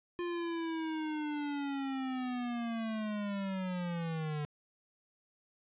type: linear sweep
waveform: square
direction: down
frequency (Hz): 351.7 to 146.83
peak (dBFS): -35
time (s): 0.19-4.45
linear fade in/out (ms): 0
effects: resampled to 8000 Hz + 12-bit